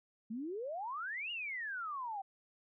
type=exponential two-way sweep; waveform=sine; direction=up then down; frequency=209.9 to 2911 to 759 Hz; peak=-38 dBFS; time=0.3-2.22 s; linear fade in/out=10 ms; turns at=1.31 s; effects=none